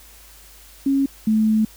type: tone pair in turn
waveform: sine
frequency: 274.2 / 217.6 Hz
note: C#4 / A3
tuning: -19 / -19 cents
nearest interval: major third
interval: 400 cents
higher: first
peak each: -15 / -14 dBFS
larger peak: second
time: 0.86-1.06 / 1.27-1.65 s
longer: second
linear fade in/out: 5 ms
effects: added 51 Hz sine -48 dBFS peak until 1.76 s + white hiss -47 dBFS RMS until 1.76 s